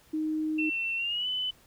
sine tone, 311.1 Hz, D#4, in tune, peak -27 dBFS, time 0.13-0.7 s, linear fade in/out 10 ms
sine tone with pitch glide, 2697 to 3010 Hz, E7 to F#7, +39 to +29 cents, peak -28 dBFS, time 0.58-1.51 s, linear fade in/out 10 ms, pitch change +190 cents, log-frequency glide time 0.96-1.28 s
effects pink hiss -60 dBFS RMS until 1.66 s

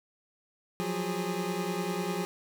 25% pulse tone cluster, 174.8 / 184.8 / 409.9 Hz, F3 / F#3 / G#4, +2 / -2 / -23 cents, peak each -31 dBFS, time 0.8-2.25 s, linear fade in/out 0 ms, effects none

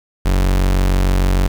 40% pulse tone, 46.5 Hz, F#1, 9 cents sharp, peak -11 dBFS, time 0.25-1.48 s, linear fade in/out 10 ms, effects 7-bit

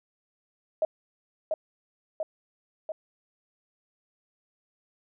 sine tone with echo, 630 Hz, D#5, 21 cents sharp, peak -21 dBFS, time 0.82-0.85 s, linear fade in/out 2 ms, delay 690 ms, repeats 3, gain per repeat -3 dB, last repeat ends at 2.92 s, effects none

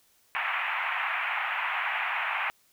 white band-pass noise, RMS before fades -30 dBFS, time 0.35-2.5 s, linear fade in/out 0 ms, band 740 to 2600 Hz, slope 48 dB/octave, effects white hiss -65 dBFS RMS until 2.72 s

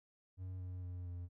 triangle tone with pitch steps, 92.5 / 91.02 / 89.56 / 88.12 Hz, F#2 / F#2 / F2 / F2, 0 / -28 / +44 / +16 cents, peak -40 dBFS, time 0.37-1.29 s, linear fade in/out 50 ms, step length 230 ms, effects none

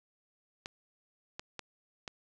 clicks, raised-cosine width 0.2 ms, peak -22 dBFS, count 4, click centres 0.659 / 1.395 / 1.593 / 2.078 s, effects resampled to 22050 Hz + 9-bit

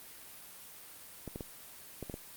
clicks, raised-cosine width 2 ms, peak -26 dBFS, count 6, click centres 1.277 / 1.359 / 1.408 / 2.027 / 2.098 / 2.141 s, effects white hiss -51 dBFS RMS until 2.36 s + Opus 32 kbps

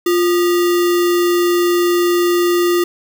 sine tone with sample-and-hold, 350 Hz, F4, 4 cents sharp, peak -11 dBFS, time 0.06-2.84 s, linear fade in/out 5 ms, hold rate 1575 Hz, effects none

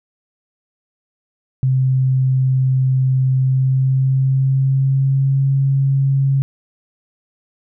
sine tone with pitch glide, 130.81 to 136.44 Hz, C3 to C#3, 0 to -27 cents, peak -12 dBFS, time 1.63-6.42 s, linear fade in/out 0 ms, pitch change +73 cents, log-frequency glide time 3.34-5.49 s, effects none

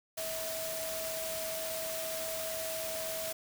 sine tone in noise, 645 Hz, E5, 38 cents flat, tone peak -38 dBFS, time 0.17-3.33 s, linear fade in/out 10 ms, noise white, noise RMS -39 dBFS, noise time 0.17-3.33 s, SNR -2 dB, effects none

